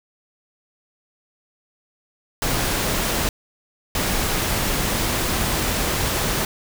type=noise bursts at uneven times; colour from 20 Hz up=pink; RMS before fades=-22 dBFS; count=2; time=2.42-3.29 / 3.95-6.45 s; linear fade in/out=2 ms; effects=none